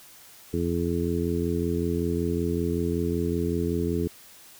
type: harmonic tone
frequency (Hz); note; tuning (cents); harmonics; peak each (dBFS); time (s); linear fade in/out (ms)
85.3; F2; -40; 1 / 2 / 3 / 4 / 5; -30 / -30 / -30 / -30 / -30; 0.53-4.08; 10
effects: white hiss -50 dBFS RMS until 4.59 s